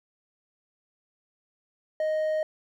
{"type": "tone with hard clipping", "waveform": "sine", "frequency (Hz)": 622.3, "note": "D#5", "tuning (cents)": 0, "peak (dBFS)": -25, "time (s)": [2, 2.43], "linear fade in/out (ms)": 2, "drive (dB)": 3, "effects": []}